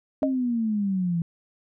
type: exponential sweep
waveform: sine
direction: down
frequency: 277.2 to 164.81 Hz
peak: -22 dBFS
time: 0.22-1.22 s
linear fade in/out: 2 ms
type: tone with exponential decay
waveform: sine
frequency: 620 Hz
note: D#5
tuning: 6 cents flat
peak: -17 dBFS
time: 0.23-0.35 s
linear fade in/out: 0 ms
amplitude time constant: 24 ms
effects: none